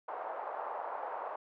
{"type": "band-pass noise", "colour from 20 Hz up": "white", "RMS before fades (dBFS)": -40, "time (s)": [0.08, 1.36], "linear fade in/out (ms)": 5, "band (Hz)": [570, 1000], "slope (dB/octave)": 24, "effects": []}